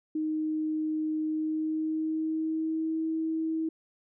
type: tone with pitch glide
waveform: sine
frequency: 311.1 to 320.8 Hz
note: D#4 to E4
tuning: 0 to -47 cents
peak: -27 dBFS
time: 0.15-3.69 s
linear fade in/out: 5 ms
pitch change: +53 cents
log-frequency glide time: 1.24-3.03 s
effects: none